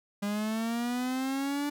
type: linear sweep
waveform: 45% pulse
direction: up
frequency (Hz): 201.5 to 292.1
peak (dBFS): -29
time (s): 0.22-1.7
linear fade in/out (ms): 10
effects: none